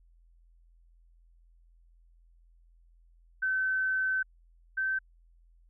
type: tone pair in turn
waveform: sine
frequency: 1530 / 1546 Hz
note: G6 / G6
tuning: -42 / -24 cents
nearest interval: unison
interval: 18 cents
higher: second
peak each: -26 / -27 dBFS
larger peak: first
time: 3.42-4.23 / 4.77-4.99 s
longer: first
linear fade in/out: 10 ms
effects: added 42 Hz sine -58 dBFS peak until 5.69 s